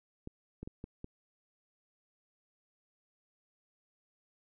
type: clicks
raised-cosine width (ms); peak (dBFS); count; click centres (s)
3; -29; 5; 0.274 / 0.63 / 0.675 / 0.841 / 1.044
effects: none